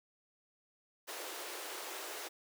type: high-pass noise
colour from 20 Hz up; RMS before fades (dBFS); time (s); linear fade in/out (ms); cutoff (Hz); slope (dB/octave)
pink; -44; 1.07-2.29; 20; 340; 48
effects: none